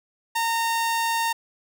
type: tone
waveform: sawtooth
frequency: 918 Hz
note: A#5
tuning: 27 cents flat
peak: -18 dBFS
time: 0.35-1.33 s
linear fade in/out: 10 ms
effects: none